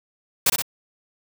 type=noise with echo; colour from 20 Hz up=white; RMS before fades=-17 dBFS; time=0.46-0.5 s; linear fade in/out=5 ms; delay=61 ms; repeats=2; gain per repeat=-4 dB; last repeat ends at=0.622 s; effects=none